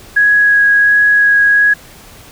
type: tone with vibrato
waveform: sine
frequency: 1661.2 Hz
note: G#6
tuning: in tune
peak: -6 dBFS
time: 0.16-1.74 s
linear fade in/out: 10 ms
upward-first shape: sine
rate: 1.4 Hz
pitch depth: 9 cents each way
effects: pink hiss -38 dBFS RMS until 2.31 s